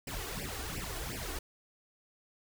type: noise with flanger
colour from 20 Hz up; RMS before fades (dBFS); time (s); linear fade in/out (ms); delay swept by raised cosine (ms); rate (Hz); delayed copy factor
pink; -39; 0.07-1.39; 5; 0.38 to 2.78; 2.8; +0.95
effects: none